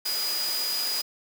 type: tone in noise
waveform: sine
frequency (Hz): 4927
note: D#8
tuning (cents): -18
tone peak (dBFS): -27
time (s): 0.05-1.02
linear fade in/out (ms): 10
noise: white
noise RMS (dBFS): -32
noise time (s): 0.05-1.02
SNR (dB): +2
effects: high-pass 300 Hz 12 dB/octave